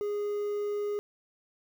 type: tone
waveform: triangle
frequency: 412.9 Hz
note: G#4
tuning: 10 cents flat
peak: -27 dBFS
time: 0.01-0.99 s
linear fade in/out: 0 ms
effects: 9-bit